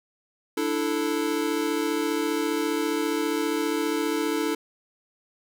square chord, D suspended second, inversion none, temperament equal with one note detuned, 294.7 / 329.6 / 440 Hz, D4 / E4 / A4, +6 / 0 / 0 cents, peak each -29 dBFS, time 0.57-4.55 s, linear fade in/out 5 ms, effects none

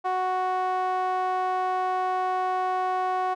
sawtooth tone with band-pass filter, 370 Hz, F#4, in tune, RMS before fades -26 dBFS, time 0.04-3.35 s, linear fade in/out 20 ms, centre 890 Hz, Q 7.8, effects none

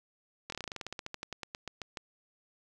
slowing click train, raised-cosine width 0.2 ms, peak -21 dBFS, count 22, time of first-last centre 0.5-1.972 s, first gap 23 ms, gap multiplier 1.1, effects none

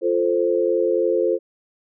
sine chord, F major, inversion none, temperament equal, 349.2 / 440 / 523.3 Hz, F4 / A4 / C5, 0 / 0 / 0 cents, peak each -21 dBFS, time 0.01-1.39 s, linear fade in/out 50 ms, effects none

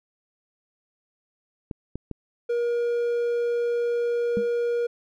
clicks, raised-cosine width 3 ms, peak -19 dBFS, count 3, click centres 1.712 / 1.956 / 2.113 s
triangle tone, 475.2 Hz, A#4, 33 cents sharp, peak -20 dBFS, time 2.49-4.87 s, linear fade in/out 10 ms
sine tone with exponential decay, 207 Hz, G#3, 5 cents flat, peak -21 dBFS, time 4.37-4.49 s, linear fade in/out 0 ms, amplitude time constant 25 ms
effects none

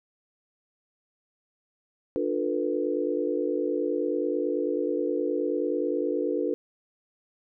sine chord, B half-diminished seventh, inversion first, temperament just, 296.3 / 355.6 / 444.5 / 493.9 Hz, D4 / F4 / A4 / B4, +15 / +31 / +18 / 0 cents, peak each -30 dBFS, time 2.16-6.54 s, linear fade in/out 0 ms, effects none

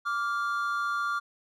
triangle tone pair together, 1165.7 / 1400 Hz, D6 / F6, -13 / +4 cents, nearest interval minor third, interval 317 cents, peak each -28 dBFS, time 0.05-1.2 s, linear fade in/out 20 ms, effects none

